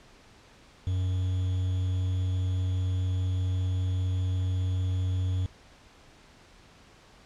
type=tone with quantisation; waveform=triangle; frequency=92.5 Hz; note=F#2; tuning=in tune; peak=-23 dBFS; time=0.87-5.46 s; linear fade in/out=0 ms; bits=8; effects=pink hiss -55 dBFS RMS until 7.25 s + low-pass 6000 Hz 12 dB/octave